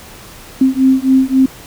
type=beating tone pair; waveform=sine; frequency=261.6 / 265.3 Hz; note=C4 / C4; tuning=0 / +24 cents; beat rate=3.7 Hz; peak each=-11 dBFS; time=0.61-1.46 s; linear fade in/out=5 ms; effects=pink hiss -36 dBFS RMS until 1.66 s